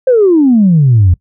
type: exponential sweep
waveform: sine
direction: down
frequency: 535 to 83.3 Hz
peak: -3 dBFS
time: 0.07-1.14 s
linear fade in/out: 5 ms
effects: noise-tail reverb RT60 0.1 s tail -22 dB re dry + tanh soft clip ceiling 0 dBFS